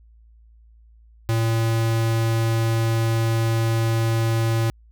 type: tone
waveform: square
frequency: 113.7 Hz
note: A#2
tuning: 43 cents flat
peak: -19 dBFS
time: 1.29-4.7 s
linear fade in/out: 0 ms
effects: added 56 Hz sine -48 dBFS peak until 4.91 s